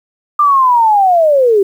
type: linear sweep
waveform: sine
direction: down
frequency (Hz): 1200 to 378.3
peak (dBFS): -6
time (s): 0.39-1.63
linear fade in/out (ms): 5
effects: 7-bit